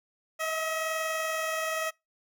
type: tone pair together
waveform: 15% pulse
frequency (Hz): 637.1 / 658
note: D#5 / E5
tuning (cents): +41 / -3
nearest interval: minor second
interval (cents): 56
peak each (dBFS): -23 / -33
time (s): 0.39-1.91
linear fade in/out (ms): 20
effects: noise-tail reverb RT60 0.2 s tail -24 dB re dry